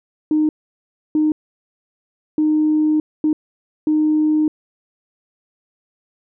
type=tone bursts at uneven times; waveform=sine; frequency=307.2 Hz; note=D#4; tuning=22 cents flat; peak=-12 dBFS; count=5; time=0.31-0.49 / 1.15-1.32 / 2.38-3 / 3.24-3.33 / 3.87-4.48 s; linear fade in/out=2 ms; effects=tanh soft clip ceiling -8 dBFS